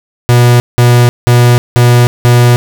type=tone bursts; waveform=45% pulse; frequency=121.3 Hz; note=B2; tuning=31 cents flat; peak=-3 dBFS; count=5; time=0.29-2.56 s; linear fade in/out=0 ms; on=310 ms; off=180 ms; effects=7-bit